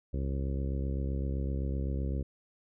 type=harmonic tone; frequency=67.8 Hz; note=C#2; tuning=38 cents flat; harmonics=1 / 2 / 3 / 4 / 5 / 6 / 7 / 8; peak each=-31 / -37 / -41 / -43 / -45 / -47 / -48 / -49 dBFS; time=0.13-2.23 s; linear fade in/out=10 ms; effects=none